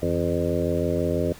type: harmonic tone with a mistuned harmonic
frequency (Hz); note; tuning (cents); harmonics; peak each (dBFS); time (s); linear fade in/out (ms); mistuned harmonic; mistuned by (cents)
86.2; F2; -22; 1 / 2 / 3 / 4 / 5 / 6 / 7; -29 / -29 / -29 / -29 / -29 / -29 / -29; 0.02-1.33; 5; 2; -94
effects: pink hiss -46 dBFS RMS until 1.39 s